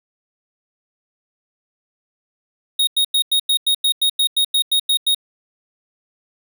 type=tone bursts; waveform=square; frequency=3741 Hz; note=A#7; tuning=5 cents sharp; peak=-14 dBFS; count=14; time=2.79-5.147 s; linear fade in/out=5 ms; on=82 ms; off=93 ms; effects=none